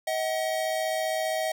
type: tone pair together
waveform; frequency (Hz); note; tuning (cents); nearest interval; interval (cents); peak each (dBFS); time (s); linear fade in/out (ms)
square; 635.9 / 751; D#5 / F#5; +38 / +26; minor third; 288; -28 / -32; 0.07-1.52; 5
effects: none